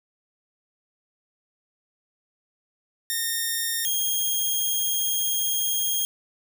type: tone pair in turn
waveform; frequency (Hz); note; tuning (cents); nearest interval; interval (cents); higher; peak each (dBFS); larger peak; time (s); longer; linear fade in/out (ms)
5% pulse; 1832 / 3243; A#6 / G#7; -31 / -42; minor seventh; 989; second; -14; neither; 3.1-3.85 / 3.85-6.05; second; 0
effects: 9-bit